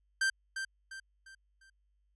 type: tone with echo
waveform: 45% pulse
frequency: 1568 Hz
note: G6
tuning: in tune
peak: -27 dBFS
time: 0.21-0.3 s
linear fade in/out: 5 ms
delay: 350 ms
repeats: 4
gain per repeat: -8 dB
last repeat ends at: 1.7 s
effects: added 50 Hz sine -70 dBFS peak until 2.15 s + resampled to 24000 Hz